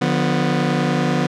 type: chord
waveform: sawtooth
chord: B diminished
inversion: first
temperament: just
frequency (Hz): 148.16 / 177.8 / 246.9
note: D3 / F3 / B3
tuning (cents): +16 / +31 / 0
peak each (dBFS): -17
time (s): 0.01-1.27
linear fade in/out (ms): 10
effects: low-pass 5000 Hz 12 dB/octave